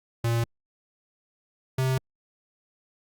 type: tone pair in turn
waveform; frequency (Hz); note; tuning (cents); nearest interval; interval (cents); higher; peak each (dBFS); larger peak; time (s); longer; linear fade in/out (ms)
square; 116.54 / 130.81; A#2 / C3; 0 / 0; major second; 200; second; -23; neither; 0.24-0.44 / 1.78-1.98; neither; 5
effects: Opus 48 kbps